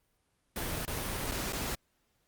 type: noise with dropouts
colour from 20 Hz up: pink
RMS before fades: -35 dBFS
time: 0.56-1.75 s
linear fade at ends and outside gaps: 2 ms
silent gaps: 0.852-0.878 / 1.314-1.319 / 1.524-1.531 s
effects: pink hiss -75 dBFS RMS until 2.27 s + Opus 32 kbps